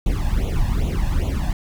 brown noise with flanger, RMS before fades -20 dBFS, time 0.06-1.53 s, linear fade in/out 2 ms, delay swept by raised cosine 0.29 to 1.16 ms, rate 2.5 Hz, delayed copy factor +1, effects none

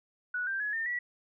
sine tone with pitch steps, 1471 / 1576.6 / 1689.7 / 1811 / 1941 Hz, F#6 / G6 / G#6 / A6 / B6, -11 / +9 / +29 / +49 / -31 cents, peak -30 dBFS, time 0.34-0.99 s, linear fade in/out 5 ms, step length 130 ms, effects none

